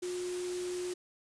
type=tone in noise; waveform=sine; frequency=359.3 Hz; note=F4; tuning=49 cents sharp; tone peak=-34 dBFS; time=0.02-0.94 s; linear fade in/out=10 ms; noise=white; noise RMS=-44 dBFS; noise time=0.02-0.94 s; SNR=+7 dB; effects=resampled to 22050 Hz